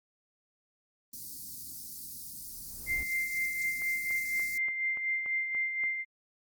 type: band-stop noise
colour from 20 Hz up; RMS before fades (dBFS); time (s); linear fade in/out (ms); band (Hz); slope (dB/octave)
white; -43; 1.13-4.58; 5; 300 to 4500; 48
type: noise with exponential growth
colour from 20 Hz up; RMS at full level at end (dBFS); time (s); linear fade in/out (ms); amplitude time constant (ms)
brown; -41; 2.06-3.03; 1; 210
type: tone with tremolo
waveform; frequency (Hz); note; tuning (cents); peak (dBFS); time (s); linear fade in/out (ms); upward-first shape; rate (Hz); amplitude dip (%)
sine; 2093; C7; 0; -27; 2.86-6.05; 50; sine; 4.1; 50
type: click train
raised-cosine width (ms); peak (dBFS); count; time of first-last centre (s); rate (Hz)
0.5; -33; 8; 3.82-5.837; 3.47
effects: Opus 32 kbps